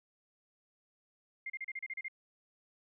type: tone bursts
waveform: sine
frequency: 2111 Hz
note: C7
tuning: 15 cents sharp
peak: -37 dBFS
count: 9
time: 1.46-2.083 s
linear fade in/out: 5 ms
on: 39 ms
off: 34 ms
effects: none